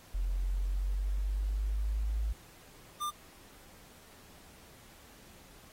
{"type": "linear sweep", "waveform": "sine", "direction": "up", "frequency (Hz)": [43.65, 54], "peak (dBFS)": -29, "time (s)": [0.14, 2.33], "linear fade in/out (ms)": 10}
{"type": "tone", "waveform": "square", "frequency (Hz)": 1196, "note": "D6", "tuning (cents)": 31, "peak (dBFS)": -33, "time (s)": [3, 3.11], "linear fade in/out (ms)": 20}
{"effects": ["pink hiss -57 dBFS RMS until 5.72 s", "AAC 48 kbps"]}